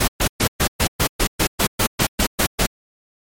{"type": "noise bursts", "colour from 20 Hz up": "pink", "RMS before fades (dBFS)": -17, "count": 14, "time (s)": [0, 2.666], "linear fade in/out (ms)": 10, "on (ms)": 79, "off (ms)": 120, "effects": ["MP3 64 kbps"]}